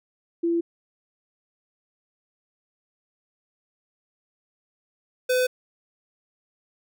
sine / square tone pair in turn, 338 / 505.2 Hz, E4 / B4, +43 / +39 cents, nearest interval perfect fifth, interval 696 cents, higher second, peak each -20 dBFS, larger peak neither, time 0.43-0.61 / 5.29-5.47 s, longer neither, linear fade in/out 10 ms, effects none

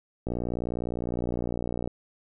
click train, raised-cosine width 2 ms, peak -17 dBFS, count 97, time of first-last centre 0.27-1.875 s, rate 59.8 Hz, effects none

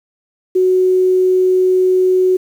sine tone, 370.2 Hz, F#4, 1 cent sharp, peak -9 dBFS, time 0.55-2.37 s, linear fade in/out 10 ms, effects 7-bit

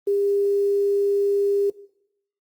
sine tone with quantisation, 401.9 Hz, G4, 43 cents sharp, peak -18 dBFS, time 0.07-1.7 s, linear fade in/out 5 ms, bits 8, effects noise-tail reverb RT60 0.8 s tail -19 dB re dry + Opus 32 kbps

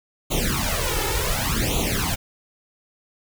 pink noise with flanger, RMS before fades -23 dBFS, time 0.3-2.16 s, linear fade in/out 20 ms, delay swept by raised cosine 0.29 to 2.29 ms, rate 0.68 Hz, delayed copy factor +0.95, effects none

